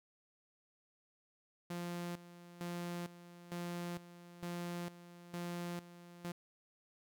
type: tone with tremolo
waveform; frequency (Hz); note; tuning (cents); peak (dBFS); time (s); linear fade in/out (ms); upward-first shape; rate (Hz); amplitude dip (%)
sawtooth; 174; F3; -6; -36; 1.7-6.32; 5; square; 1.1; 80
effects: none